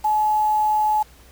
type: tone with quantisation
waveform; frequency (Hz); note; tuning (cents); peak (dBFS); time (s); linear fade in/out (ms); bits
sine; 853; G#5; +46; -16; 0.04-1.03; 10; 6
effects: added 60 Hz sine -48 dBFS peak until 1.31 s + pink hiss -51 dBFS RMS until 1.31 s